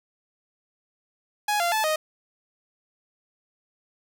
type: tone with pitch steps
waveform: sawtooth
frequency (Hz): 834 / 691 / 870 / 622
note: G#5 / F5 / A5 / D#5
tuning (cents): +7 / -19 / -20 / -1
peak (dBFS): -18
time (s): 1.48-1.96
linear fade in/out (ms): 5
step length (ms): 120
effects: none